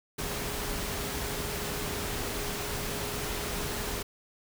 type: tone in noise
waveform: sine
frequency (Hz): 413.3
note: G#4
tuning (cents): -8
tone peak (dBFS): -41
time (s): 0.18-4.03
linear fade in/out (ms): 10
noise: pink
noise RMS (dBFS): -34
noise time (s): 0.18-4.03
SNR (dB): -10
effects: none